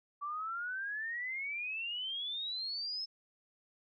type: exponential sweep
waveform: sine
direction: up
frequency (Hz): 1144 to 5274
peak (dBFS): -36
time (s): 0.21-3.06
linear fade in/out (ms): 20
effects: none